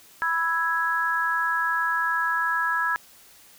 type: chord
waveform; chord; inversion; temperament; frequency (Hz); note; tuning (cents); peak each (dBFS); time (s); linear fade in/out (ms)
sine; E major; second; equal; 987.8 / 1318.5 / 1661.2; B5 / E6 / G#6; 0 / 0 / 0; -28 / -27 / -24; 0.22-2.96; 0
effects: white hiss -52 dBFS RMS until 3.58 s